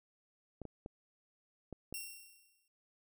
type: clicks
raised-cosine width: 2 ms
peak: -31 dBFS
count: 5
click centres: 0.617 / 0.653 / 0.861 / 1.727 / 1.926 s
type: tone with exponential decay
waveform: 5% pulse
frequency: 2731 Hz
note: F7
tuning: 39 cents flat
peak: -30 dBFS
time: 1.94-2.68 s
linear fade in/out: 2 ms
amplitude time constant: 160 ms
effects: none